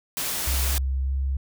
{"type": "noise", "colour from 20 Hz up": "white", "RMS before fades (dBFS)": -28, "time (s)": [0.17, 0.78], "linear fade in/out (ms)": 0}
{"type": "tone with pitch glide", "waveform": "sine", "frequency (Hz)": [66.4, 67.44], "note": ["C2", "C#2"], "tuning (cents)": [26, -47], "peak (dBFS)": -22, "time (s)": [0.47, 1.37], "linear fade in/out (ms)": 5, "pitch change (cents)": 27, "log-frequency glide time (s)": [1.03, 1.12]}
{"effects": []}